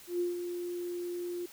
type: tone with ADSR envelope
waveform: sine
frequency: 351.6 Hz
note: F4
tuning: 12 cents sharp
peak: -27 dBFS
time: 0.07-1.46 s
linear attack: 130 ms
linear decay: 150 ms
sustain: -7 dB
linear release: 6 ms
effects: white hiss -53 dBFS RMS until 1.52 s